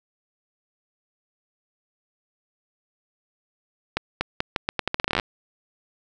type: accelerating click train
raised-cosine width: 0.3 ms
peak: -6 dBFS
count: 18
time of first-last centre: 3.97-5.198 s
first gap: 240 ms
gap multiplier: 0.81
effects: none